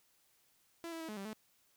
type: tone with pitch steps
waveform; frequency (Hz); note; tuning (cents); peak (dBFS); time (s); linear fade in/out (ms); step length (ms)
sawtooth; 335.4 / 327.9 / 323.2 / 213.1 / 196 / 216.5; E4 / E4 / E4 / G#3 / G3 / A3; +30 / -9 / -34 / +45 / 0 / -28; -38; 0.84-1.332; 0; 82
effects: white hiss -72 dBFS RMS until 1.76 s